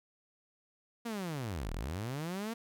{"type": "linear two-way sweep", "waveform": "sawtooth", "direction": "down then up", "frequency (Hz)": [240.1, 33.39, 235], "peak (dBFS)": -32, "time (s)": [1.05, 2.54], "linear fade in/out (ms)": 10, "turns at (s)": 1.72, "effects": []}